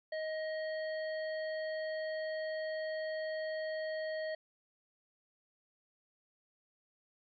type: harmonic tone with a mistuned harmonic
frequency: 628 Hz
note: D#5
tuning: 16 cents sharp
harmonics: 1 / 3 / 5 / 7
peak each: -36 / -44 / -56 / -52 dBFS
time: 0.12-4.35 s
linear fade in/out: 5 ms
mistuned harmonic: 5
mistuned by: +36 cents
effects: none